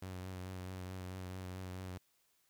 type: tone with vibrato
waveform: sawtooth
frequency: 92.5 Hz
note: F#2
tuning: in tune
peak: -39 dBFS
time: 0.02-1.98 s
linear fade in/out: 5 ms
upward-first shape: triangle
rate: 4.6 Hz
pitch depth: 33 cents each way
effects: white hiss -75 dBFS RMS until 2.49 s